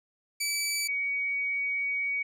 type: tone pair in turn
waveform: 15% pulse / sine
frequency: 2303 / 2252 Hz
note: D7 / C#7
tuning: -34 / +27 cents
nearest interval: unison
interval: 39 cents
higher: first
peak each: -21 / -27 dBFS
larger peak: first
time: 0.4-0.88 / 0.88-2.23 s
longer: second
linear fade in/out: 10 ms
effects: none